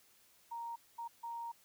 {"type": "tone bursts at uneven times", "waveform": "sine", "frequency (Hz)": 932.3, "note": "A#5", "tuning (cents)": 0, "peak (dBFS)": -40, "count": 3, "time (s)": [[0.51, 0.76], [0.98, 1.08], [1.23, 1.52]], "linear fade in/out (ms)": 10, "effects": ["white hiss -67 dBFS RMS until 1.64 s"]}